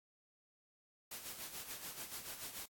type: noise with tremolo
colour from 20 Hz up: white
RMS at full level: -45 dBFS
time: 1.11-2.66 s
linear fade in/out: 5 ms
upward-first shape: sine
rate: 6.9 Hz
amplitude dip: 60%
effects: AAC 64 kbps